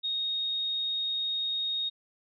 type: tone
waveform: sine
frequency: 3729 Hz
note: A#7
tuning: in tune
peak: -28 dBFS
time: 0.03-1.9 s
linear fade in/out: 20 ms
effects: none

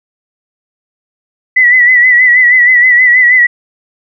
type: tone with vibrato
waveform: sine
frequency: 1975.5 Hz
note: B6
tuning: in tune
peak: -3 dBFS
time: 1.56-3.47 s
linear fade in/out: 10 ms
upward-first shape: sine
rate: 6.3 Hz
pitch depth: 56 cents each way
effects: none

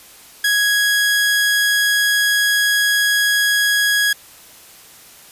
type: tone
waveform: sawtooth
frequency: 1661.2 Hz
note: G#6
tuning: in tune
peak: -10 dBFS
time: 0.44-4.13 s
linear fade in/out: 5 ms
effects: white hiss -43 dBFS RMS until 5.31 s + resampled to 32000 Hz

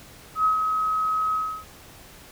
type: tone with ADSR envelope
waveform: sine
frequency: 1274 Hz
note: D#6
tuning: 41 cents sharp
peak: -16 dBFS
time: 0.35-1.65 s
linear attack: 98 ms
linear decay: 120 ms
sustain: -5 dB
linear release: 310 ms
effects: pink hiss -47 dBFS RMS until 2.31 s

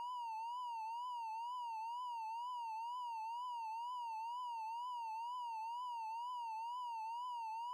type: tone with vibrato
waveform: triangle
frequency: 937 Hz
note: A#5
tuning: 9 cents sharp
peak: -40 dBFS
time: 0-7.73 s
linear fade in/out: 0 ms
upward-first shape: triangle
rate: 2.1 Hz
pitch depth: 130 cents each way
effects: none

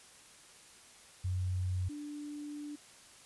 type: tone pair in turn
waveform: sine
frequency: 91.9 / 294 Hz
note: F#2 / D4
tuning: -11 / +2 cents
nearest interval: octave + minor sixth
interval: 2013 cents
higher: second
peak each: -31 / -40 dBFS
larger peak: first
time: 1.24-1.89 / 1.89-2.76 s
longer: second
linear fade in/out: 10 ms
effects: white hiss -57 dBFS RMS until 3.25 s + resampled to 24000 Hz

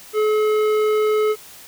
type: tone with tanh clipping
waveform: sine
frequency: 428.2 Hz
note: A4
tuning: 47 cents flat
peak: -17 dBFS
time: 0.13-1.36 s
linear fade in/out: 50 ms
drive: 13 dB
effects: white hiss -42 dBFS RMS until 1.67 s

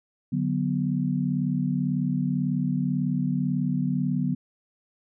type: chord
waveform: sine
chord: B minor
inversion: first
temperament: equal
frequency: 146.83 / 185 / 246.9 Hz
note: D3 / F#3 / B3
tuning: 0 / 0 / 0 cents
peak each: -27 dBFS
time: 0.32-4.35 s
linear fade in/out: 10 ms
effects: none

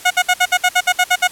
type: tone bursts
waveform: 15% pulse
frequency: 726 Hz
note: F#5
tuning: 33 cents flat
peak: -4 dBFS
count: 11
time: 0.05-1.276 s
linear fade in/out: 10 ms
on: 56 ms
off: 61 ms
effects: white hiss -37 dBFS RMS until 1.31 s + low-pass 12000 Hz 12 dB/octave

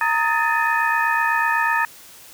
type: tone cluster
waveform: sine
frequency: 924 / 1259 / 1727 / 1795 / 2497 Hz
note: A#5 / D#6 / A6 / A6 / D#7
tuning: -16 / +20 / -33 / +34 / +6 cents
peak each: -21 / -24 / -24 / -22 / -29 dBFS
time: 0.01-1.85 s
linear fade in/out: 2 ms
effects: white hiss -44 dBFS RMS until 2.33 s

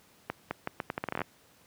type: accelerating click train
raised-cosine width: 0.5 ms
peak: -16 dBFS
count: 14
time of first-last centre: 0.3-1.217 s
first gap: 210 ms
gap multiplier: 0.78
effects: pink hiss -61 dBFS RMS until 1.66 s + high-pass 100 Hz 12 dB/octave

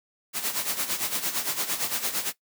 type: noise with tremolo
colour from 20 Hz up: white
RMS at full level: -26 dBFS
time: 0.33-2.33 s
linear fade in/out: 50 ms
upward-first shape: sine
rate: 8.8 Hz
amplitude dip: 70%
effects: noise-tail reverb RT60 0.1 s tail -17 dB re dry + high-pass 150 Hz 12 dB/octave

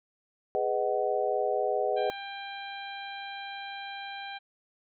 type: chord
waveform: sine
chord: G# minor seventh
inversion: none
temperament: just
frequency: 415.3 / 498.4 / 623 / 747.5 Hz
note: G#4 / B4 / D#5 / F#5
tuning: 0 / +16 / +2 / +17 cents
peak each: -31 dBFS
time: 0.55-2.1 s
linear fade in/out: 0 ms
type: harmonic tone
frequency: 794 Hz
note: G5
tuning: 22 cents sharp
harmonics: 1 / 2 / 3 / 4 / 5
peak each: -40 / -43 / -45 / -46 / -47 dBFS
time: 1.96-4.39 s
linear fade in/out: 20 ms
effects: none

